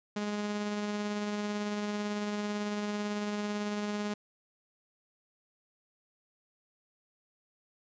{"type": "tone with tremolo", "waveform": "sawtooth", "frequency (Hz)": 207.7, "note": "G#3", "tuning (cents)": 0, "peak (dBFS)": -27, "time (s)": [0.16, 4.14], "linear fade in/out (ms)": 5, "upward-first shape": "sine", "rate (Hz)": 18, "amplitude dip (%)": 25, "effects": ["resampled to 16000 Hz"]}